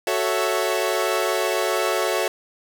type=chord; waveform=sawtooth; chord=F# minor seventh; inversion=none; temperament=equal with one note detuned; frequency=371.9 / 440 / 554.4 / 659.3 Hz; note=F#4 / A4 / C#5 / E5; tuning=+9 / 0 / 0 / 0 cents; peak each=-22 dBFS; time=0.07-2.28 s; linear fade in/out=2 ms; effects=none